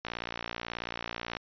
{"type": "click train", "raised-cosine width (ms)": 0.3, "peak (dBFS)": -18, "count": 78, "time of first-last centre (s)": [0.05, 1.368], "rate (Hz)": 58.4, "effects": ["resampled to 11025 Hz"]}